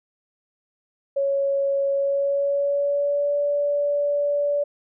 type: tone with pitch glide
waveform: sine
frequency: 554.4 to 577.3 Hz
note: C#5 to D5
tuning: 0 to -30 cents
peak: -19 dBFS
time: 1.16-4.64 s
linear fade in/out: 10 ms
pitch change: +70 cents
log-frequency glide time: 1.91-3.36 s
effects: none

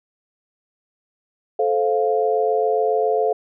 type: chord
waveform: sine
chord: F major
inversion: first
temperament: just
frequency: 436.5 / 523.8 / 698.5 Hz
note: A4 / C5 / F5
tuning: -14 / +2 / 0 cents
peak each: -19 / -23 / -21 dBFS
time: 1.59-3.33 s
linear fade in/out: 5 ms
effects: none

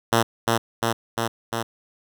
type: tone with echo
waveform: 5% pulse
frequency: 115 Hz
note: A#2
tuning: 23 cents flat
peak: -5 dBFS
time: 0.12-0.23 s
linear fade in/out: 10 ms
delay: 350 ms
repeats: 4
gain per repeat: -2 dB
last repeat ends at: 1.63 s
effects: none

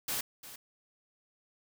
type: noise with echo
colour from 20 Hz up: white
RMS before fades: -34 dBFS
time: 0.08-0.21 s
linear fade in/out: 5 ms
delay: 350 ms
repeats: 1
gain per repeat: -14 dB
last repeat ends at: 0.56 s
effects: none

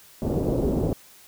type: low-pass noise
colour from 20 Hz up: white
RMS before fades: -24 dBFS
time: 0.22-0.93 s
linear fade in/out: 0 ms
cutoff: 490 Hz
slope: 24 dB/octave
effects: white hiss -51 dBFS RMS until 1.27 s

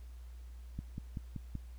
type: click train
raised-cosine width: 5 ms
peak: -27 dBFS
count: 5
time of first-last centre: 0.79-1.553 s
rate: 5.24 Hz
effects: added 60 Hz sine -46 dBFS peak until 1.78 s + pink hiss -67 dBFS RMS until 1.78 s

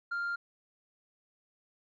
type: tone with tanh clipping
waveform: sine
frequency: 1396.9 Hz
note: F6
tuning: in tune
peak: -32 dBFS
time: 0.11-0.36 s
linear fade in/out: 10 ms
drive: 1 dB
effects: none

